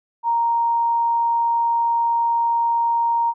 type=tone; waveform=sine; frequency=932.3 Hz; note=A#5; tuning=in tune; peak=-16 dBFS; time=0.23-3.34 s; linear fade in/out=50 ms; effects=none